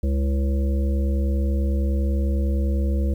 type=harmonic tone with a mistuned harmonic; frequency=69.3 Hz; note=C#2; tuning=in tune; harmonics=1 / 3 / 5 / 7 / 8; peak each=-19 / -29 / -33 / -36 / -37 dBFS; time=0.03-3.14 s; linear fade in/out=5 ms; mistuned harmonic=5; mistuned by=-78 cents; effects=9-bit